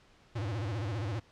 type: tone with vibrato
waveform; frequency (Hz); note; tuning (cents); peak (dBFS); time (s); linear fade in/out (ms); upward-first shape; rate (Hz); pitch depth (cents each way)
square; 106.9; A2; -49; -33; 0.35-1.2; 10; sine; 15; 210
effects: pink hiss -62 dBFS RMS until 1.31 s + low-pass 5000 Hz 12 dB/octave